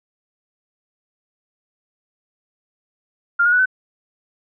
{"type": "tone with pitch steps", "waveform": "sine", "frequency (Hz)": [1400, 1437.7, 1476.4, 1516.2], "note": ["F6", "F6", "F#6", "F#6"], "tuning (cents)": [4, 50, -4, 42], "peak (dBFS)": -12, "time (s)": [3.39, 3.658], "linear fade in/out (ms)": 10, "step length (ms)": 67, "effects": []}